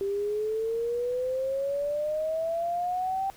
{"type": "exponential sweep", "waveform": "sine", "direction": "up", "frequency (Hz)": [392, 784], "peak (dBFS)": -26, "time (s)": [0.01, 3.3], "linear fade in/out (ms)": 0, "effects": ["pink hiss -53 dBFS RMS until 3.36 s"]}